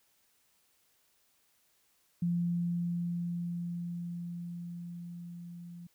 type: tone with level ramp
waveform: sine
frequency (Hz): 172.9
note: F3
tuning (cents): -17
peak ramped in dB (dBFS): -27 to -44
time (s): 2.22-5.87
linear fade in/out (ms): 5
effects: white hiss -71 dBFS RMS until 5.94 s